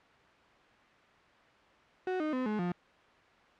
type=tone with pitch steps; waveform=35% pulse; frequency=370 / 307.6 / 255.7 / 212.5 / 176.65 Hz; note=F#4 / D#4 / C4 / G#3 / F3; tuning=0 / -20 / -40 / +40 / +20 cents; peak=-29 dBFS; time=2.07-2.72 s; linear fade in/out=2 ms; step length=130 ms; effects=white hiss -60 dBFS RMS until 3.59 s + low-pass 2000 Hz 12 dB/octave